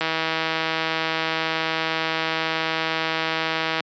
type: click train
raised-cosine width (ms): 0.3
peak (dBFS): -7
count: 612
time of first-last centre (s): 0.01-3.805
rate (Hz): 161
effects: high-pass 200 Hz 12 dB/octave + resampled to 16000 Hz